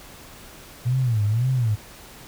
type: tone with vibrato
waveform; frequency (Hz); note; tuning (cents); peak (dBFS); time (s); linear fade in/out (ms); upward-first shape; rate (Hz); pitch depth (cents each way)
sine; 116.54; A#2; 0; -18; 0.85-1.76; 20; sine; 1.9; 210
effects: pink hiss -44 dBFS RMS until 2.27 s